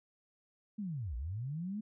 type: linear two-way sweep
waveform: sine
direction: down then up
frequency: 220 to 55 to 220 Hz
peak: -36 dBFS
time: 0.78-1.81 s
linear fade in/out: 10 ms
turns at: 1.16 s
effects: none